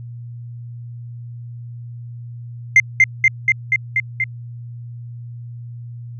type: tone with echo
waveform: sine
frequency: 2093 Hz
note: C7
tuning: in tune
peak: -3 dBFS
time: 2.76-2.8 s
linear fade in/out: 2 ms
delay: 240 ms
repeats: 6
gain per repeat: -2 dB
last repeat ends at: 4.24 s
effects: tanh soft clip ceiling -4 dBFS + added 119 Hz sine -30 dBFS peak until 6.19 s